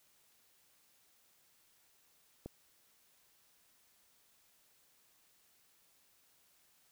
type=click; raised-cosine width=2 ms; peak=-30 dBFS; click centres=2.46 s; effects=white hiss -70 dBFS RMS until 6.91 s